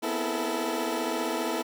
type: tone cluster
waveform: 20% pulse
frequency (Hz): 243.7 / 258.8 / 327.4 / 424.4 / 445.3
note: B3 / C4 / E4 / G#4 / A4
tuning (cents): -23 / -19 / -12 / +38 / +21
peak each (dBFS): -30 / -33 / -26 / -32 / -29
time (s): 0.02-1.63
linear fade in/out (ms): 20
effects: none